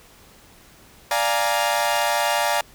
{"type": "chord", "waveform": "sawtooth", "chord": "Bb dominant seventh", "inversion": "first", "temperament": "equal", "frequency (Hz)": [587.3, 698.5, 830.6, 932.3], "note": ["D5", "F5", "Ab5", "Bb5"], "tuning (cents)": [0, 0, 0, 0], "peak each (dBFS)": -21, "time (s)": [1.11, 2.61], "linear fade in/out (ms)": 2, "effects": ["pink hiss -50 dBFS RMS until 2.74 s"]}